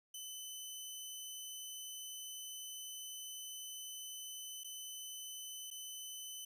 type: tone with dropouts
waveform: 15% pulse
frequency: 3024 Hz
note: F#7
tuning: 37 cents sharp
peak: -38 dBFS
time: 0.14-6.45 s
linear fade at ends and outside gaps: 5 ms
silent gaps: 4.636-4.644 / 5.704-5.711 s
effects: none